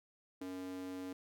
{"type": "tone with high-pass filter", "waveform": "square", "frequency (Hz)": 92.5, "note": "F#2", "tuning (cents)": 0, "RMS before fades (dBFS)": -44, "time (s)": [0.41, 1.13], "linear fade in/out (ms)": 5, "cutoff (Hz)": 320, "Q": 9.4, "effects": []}